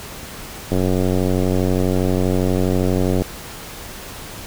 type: click train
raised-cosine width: 2 ms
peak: -6 dBFS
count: 232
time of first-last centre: 0.72-3.22 s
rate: 92.4 Hz
effects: pink hiss -34 dBFS RMS until 4.46 s